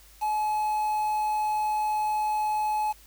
triangle tone with quantisation, 852 Hz, G#5, 44 cents sharp, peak -22 dBFS, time 0.21-2.93 s, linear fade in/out 20 ms, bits 7, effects added 50 Hz sine -54 dBFS peak until 3.06 s + white hiss -55 dBFS RMS until 3.06 s

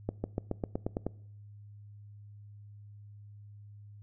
accelerating click train, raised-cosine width 2 ms, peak -18 dBFS, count 9, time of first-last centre 0.09-1.066 s, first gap 150 ms, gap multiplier 0.94, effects noise-tail reverb RT60 0.7 s tail -22 dB re dry + added 103 Hz sine -48 dBFS peak until 4.02 s

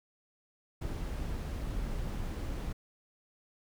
brown noise, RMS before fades -36 dBFS, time 0.81-2.73 s, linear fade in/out 10 ms, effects none

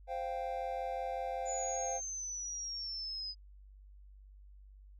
triangle chord, C suspended fourth, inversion none, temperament equal, 523.3 / 698.5 / 784 Hz, C5 / F5 / G5, 0 / 0 / 0 cents, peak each -38 dBFS, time 0.07-2.01 s, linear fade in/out 50 ms
sine exponential sweep, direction down, 6990 to 4978 Hz, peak -38 dBFS, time 1.45-3.35 s, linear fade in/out 50 ms
effects added 49 Hz sine -53 dBFS peak until 4.99 s

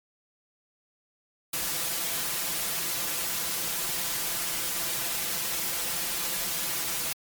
white noise with comb filter, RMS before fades -30 dBFS, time 1.53-7.13 s, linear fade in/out 5 ms, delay 5.9 ms, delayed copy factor +0.75, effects MP3 96 kbps

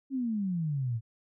sine exponential sweep, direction down, 277.2 to 109.2 Hz, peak -28 dBFS, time 0.1-1.01 s, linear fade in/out 50 ms, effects none

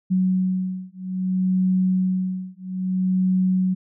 sine beating tone pair, 185.4 / 186.01 Hz, F#3 / F#3, +4 / +9 cents, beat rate 0.61 Hz, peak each -22 dBFS, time 0.1-3.75 s, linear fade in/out 20 ms, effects none

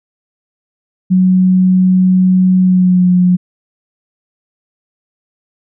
sine tone with pitch glide, 185 to 180.25 Hz, F#3 to F#3, 0 to -45 cents, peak -6 dBFS, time 1.1-3.37 s, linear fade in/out 20 ms, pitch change -45 cents, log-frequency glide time 2.6-3.09 s, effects none

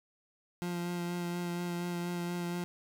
30% pulse tone with vibrato, 174.61 Hz, F3, in tune, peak -31 dBFS, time 0.62-2.64 s, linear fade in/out 0 ms, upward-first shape sine, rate 4.2 Hz, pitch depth 16 cents each way, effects 11-bit

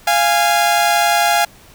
sawtooth tone pair together, 694 / 825.3 Hz, F5 / G#5, -11 / -11 cents, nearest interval minor third, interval 300 cents, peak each -11 dBFS, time 0.07-1.45 s, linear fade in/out 5 ms, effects pink hiss -45 dBFS RMS until 1.74 s

